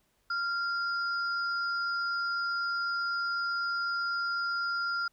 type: tone pair together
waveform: sine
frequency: 1388 / 4946 Hz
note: F6 / D#8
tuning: -11 / -11 cents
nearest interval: octave + minor seventh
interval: 2200 cents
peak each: -29 / -39 dBFS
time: 0.3-5.08 s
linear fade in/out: 5 ms
effects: pink hiss -72 dBFS RMS until 5.12 s